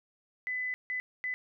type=tone bursts at uneven times; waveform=sine; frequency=2006 Hz; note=B6; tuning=26 cents sharp; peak=-31 dBFS; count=3; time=0.47-0.74 / 0.9-1 / 1.24-1.34 s; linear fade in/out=0 ms; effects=none